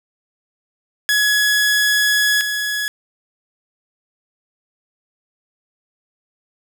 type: tone pair in turn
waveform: sawtooth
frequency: 1685 / 1685 Hz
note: G#6 / G#6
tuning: +25 / +25 cents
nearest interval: unison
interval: 0 cents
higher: neither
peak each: -10 / -16 dBFS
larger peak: first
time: 1.09-2.41 / 2.41-2.88 s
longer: first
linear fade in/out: 0 ms
effects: none